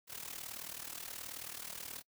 white noise with amplitude modulation, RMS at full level -42 dBFS, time 0.07-2.03 s, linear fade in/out 50 ms, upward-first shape sine, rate 38.7 Hz, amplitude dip 80%, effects noise-tail reverb RT60 0.1 s tail -26 dB re dry

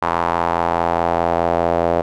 sawtooth tone with band-pass filter sweep, 84.8 Hz, E2, 50 cents sharp, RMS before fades -18 dBFS, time 0.02-2.02 s, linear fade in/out 5 ms, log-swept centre 1000 to 610 Hz, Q 2.6, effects none

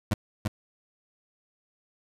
25% pulse tone with echo, 103.83 Hz, G#2, in tune, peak -18 dBFS, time 0.11-0.14 s, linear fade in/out 5 ms, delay 340 ms, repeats 1, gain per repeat -3 dB, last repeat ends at 0.48 s, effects resampled to 32000 Hz

